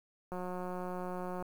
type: click train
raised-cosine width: 1 ms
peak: -27 dBFS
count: 201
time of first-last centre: 0.32-1.425 s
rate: 181 Hz
effects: 9-bit